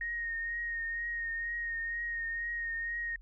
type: tone with vibrato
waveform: sine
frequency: 1860 Hz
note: A#6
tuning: 4 cents flat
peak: -33 dBFS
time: 0.01-3.16 s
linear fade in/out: 2 ms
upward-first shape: triangle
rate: 2.1 Hz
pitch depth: 27 cents each way
effects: added 41 Hz sine -49 dBFS peak until 3.21 s